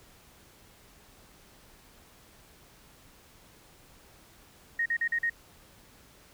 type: tone bursts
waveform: sine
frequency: 1864.7 Hz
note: A#6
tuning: in tune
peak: -25 dBFS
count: 5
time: 4.79-5.298 s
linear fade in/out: 5 ms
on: 68 ms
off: 42 ms
effects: pink hiss -57 dBFS RMS until 6.33 s